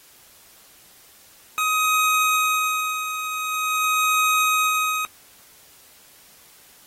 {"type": "tone with tremolo", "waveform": "25% pulse", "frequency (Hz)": 1258, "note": "D#6", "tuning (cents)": 19, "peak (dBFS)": -13, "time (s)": [1.58, 5.05], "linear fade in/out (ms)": 0, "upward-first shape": "sine", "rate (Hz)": 0.46, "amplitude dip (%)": 65, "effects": ["white hiss -51 dBFS RMS until 6.86 s", "AAC 48 kbps"]}